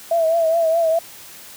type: tone with vibrato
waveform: sine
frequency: 658 Hz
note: E5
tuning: 3 cents flat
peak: -14 dBFS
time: 0.11-0.99 s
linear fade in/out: 5 ms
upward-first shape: triangle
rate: 4.8 Hz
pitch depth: 64 cents each way
effects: white hiss -40 dBFS RMS until 1.56 s + high-pass 60 Hz 12 dB/octave